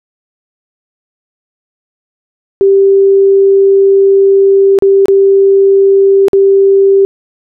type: tone with dropouts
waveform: sine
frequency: 392 Hz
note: G4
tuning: in tune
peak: -3 dBFS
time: 2.61-7.05 s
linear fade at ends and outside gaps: 0 ms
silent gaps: 4.788-4.823 / 5.057-5.083 / 6.283-6.332 s
effects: none